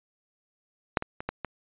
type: clicks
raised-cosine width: 0.5 ms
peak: -6 / -18 / -20 / -14 / -17 dBFS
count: 5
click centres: 0.972 / 1.024 / 1.205 / 1.29 / 1.447 s
effects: resampled to 8000 Hz